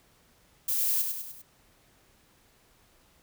violet noise with echo, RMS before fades -28 dBFS, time 0.68-1.02 s, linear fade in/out 5 ms, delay 100 ms, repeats 4, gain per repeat -5 dB, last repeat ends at 1.42 s, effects pink hiss -63 dBFS RMS until 3.22 s

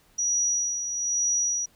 sine tone with tremolo, 5810 Hz, F#8, 32 cents flat, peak -21 dBFS, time 0.18-1.66 s, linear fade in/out 10 ms, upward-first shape sine, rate 1.1 Hz, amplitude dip 55%, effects pink hiss -61 dBFS RMS until 1.75 s

